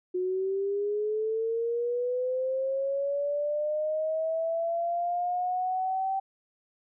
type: linear sweep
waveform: sine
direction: up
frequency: 361.4 to 776 Hz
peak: -26 dBFS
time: 0.14-6.2 s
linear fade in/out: 10 ms
effects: none